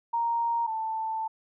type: tone pair in turn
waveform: sine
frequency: 932.3 / 885.2 Hz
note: A#5 / A5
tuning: 0 / +10 cents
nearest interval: minor second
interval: 90 cents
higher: first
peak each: -24 / -28 dBFS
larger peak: first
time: 0.13-0.67 / 0.67-1.28 s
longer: second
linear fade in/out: 10 ms
effects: none